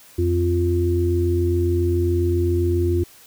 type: harmonic tone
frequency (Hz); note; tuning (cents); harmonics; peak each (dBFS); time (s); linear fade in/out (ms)
87.31; F2; 0; 1 / 3 / 4; -19 / -30 / -20; 0.18-3.04; 10
effects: white hiss -48 dBFS RMS until 3.26 s